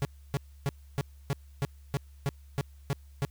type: tone bursts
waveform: 45% pulse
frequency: 139.8 Hz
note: C#3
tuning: 15 cents sharp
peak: -26 dBFS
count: 11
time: 0.02-3.25 s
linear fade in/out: 0 ms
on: 30 ms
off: 290 ms
effects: added 70 Hz sine -49 dBFS peak until 3.3 s + white hiss -67 dBFS RMS until 3.3 s